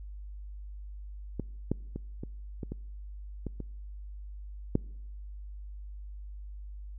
clicks, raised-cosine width 3 ms, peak -19 / -14 / -23 / -24 / -23 / -23 / -22 / -25 / -11 dBFS, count 9, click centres 1.397 / 1.716 / 1.96 / 2.235 / 2.632 / 2.72 / 3.467 / 3.603 / 4.754 s, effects noise-tail reverb RT60 0.9 s tail -26 dB re dry + added 50 Hz sine -40 dBFS peak until 6.98 s

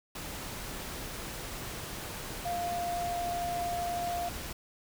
sine tone in noise, 698.5 Hz, F5, in tune, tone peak -31 dBFS, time 2.45-4.29 s, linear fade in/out 5 ms, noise pink, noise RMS -40 dBFS, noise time 0.15-4.53 s, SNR +6 dB, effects none

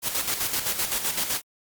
white noise with tremolo, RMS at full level -25 dBFS, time 0.02-1.42 s, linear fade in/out 50 ms, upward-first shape square, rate 7.8 Hz, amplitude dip 55%, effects Opus 48 kbps

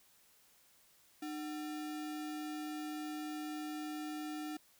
sine tone with sample-and-hold, 303.9 Hz, D#4, 41 cents flat, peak -39 dBFS, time 1.22-4.57 s, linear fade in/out 5 ms, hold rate 1050 Hz, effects white hiss -67 dBFS RMS until 4.79 s

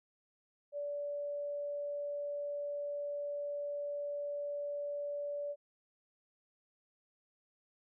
sine tone, 578 Hz, D5, 28 cents flat, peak -36 dBFS, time 0.72-5.56 s, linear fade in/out 50 ms, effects none

